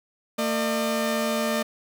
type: tone pair together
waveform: sawtooth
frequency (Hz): 226.5 / 604.7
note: A#3 / D#5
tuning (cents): -50 / -50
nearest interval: octave + perfect fourth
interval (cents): 1700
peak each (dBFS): -22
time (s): 0.38-1.63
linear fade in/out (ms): 10
effects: none